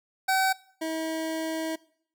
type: tone pair in turn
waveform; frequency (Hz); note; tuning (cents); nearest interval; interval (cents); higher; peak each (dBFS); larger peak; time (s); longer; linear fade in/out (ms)
25% pulse; 763 / 320.8; G5 / E4; -47 / -47; octave + minor third; 1500; first; -18 / -25; first; 0.28-0.53 / 0.81-1.76; second; 10
effects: noise-tail reverb RT60 0.6 s tail -21 dB re dry